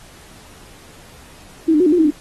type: tone with pitch steps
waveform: sine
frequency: 321.8 / 300.8 / 364.6 / 301.1 / 355.2 / 319 / 297.2 Hz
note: E4 / D4 / F#4 / D4 / F4 / D#4 / D4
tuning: -42 / +42 / -25 / +43 / +29 / +43 / +21 cents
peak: -10 dBFS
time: 1.68-2.107 s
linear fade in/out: 10 ms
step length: 61 ms
effects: pink hiss -44 dBFS RMS until 2.2 s + AAC 32 kbps